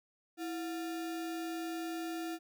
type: tone with sample-and-hold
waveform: sine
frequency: 329.6 Hz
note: E4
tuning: in tune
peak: -36 dBFS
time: 0.37-2.39 s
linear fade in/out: 50 ms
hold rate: 1050 Hz
effects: none